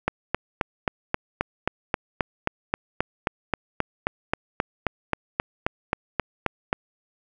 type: click train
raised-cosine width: 0.5 ms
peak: -6 dBFS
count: 26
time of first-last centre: 0.08-6.729 s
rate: 3.76 Hz
effects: none